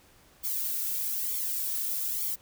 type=noise with flanger; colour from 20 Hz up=violet; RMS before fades=-31 dBFS; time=0.43-2.36 s; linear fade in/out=20 ms; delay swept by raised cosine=0.89 to 2.29 ms; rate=1.1 Hz; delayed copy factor=+0.85; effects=pink hiss -59 dBFS RMS until 2.41 s